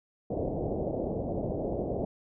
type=low-pass noise; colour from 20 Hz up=white; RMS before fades=-32 dBFS; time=0.3-2.05 s; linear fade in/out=5 ms; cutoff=670 Hz; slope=48 dB/octave; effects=none